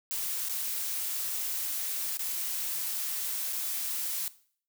blue noise with dropouts, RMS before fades -33 dBFS, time 0.11-4.28 s, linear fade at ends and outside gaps 0 ms, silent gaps 0.486-0.495 / 2.171-2.193 / 3.526-3.53 s, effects noise-tail reverb RT60 0.5 s tail -17 dB re dry

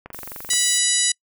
click train, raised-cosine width 0.5 ms, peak -20 dBFS, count 12, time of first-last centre 0.06-0.534 s, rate 23.2 Hz
violet noise, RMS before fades -37 dBFS, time 0.13-0.78 s, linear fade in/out 0 ms
harmonic tone, 981 Hz, B5, 12 cents flat, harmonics 2 / 3 / 4 / 5 / 6 / 7 / 8 / 9 / 10, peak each -28 / -29 / -24 / -29 / -28 / -23 / -25 / -28 / -24 dBFS, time 0.5-1.12 s, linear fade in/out 5 ms
effects noise-tail reverb RT60 0.1 s tail -26 dB re dry

